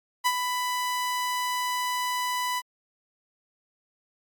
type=tone with ADSR envelope; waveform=sawtooth; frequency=994 Hz; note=B5; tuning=11 cents sharp; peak=-15 dBFS; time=0.24-2.62 s; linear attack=25 ms; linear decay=52 ms; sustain=-7 dB; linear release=41 ms; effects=MP3 96 kbps